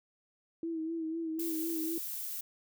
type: tone with vibrato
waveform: sine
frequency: 325.1 Hz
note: E4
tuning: 24 cents flat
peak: -33 dBFS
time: 0.63-1.98 s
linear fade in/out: 2 ms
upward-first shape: sine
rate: 4 Hz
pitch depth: 44 cents each way
type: noise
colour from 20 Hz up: violet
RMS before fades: -39 dBFS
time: 1.39-2.41 s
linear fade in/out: 5 ms
effects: none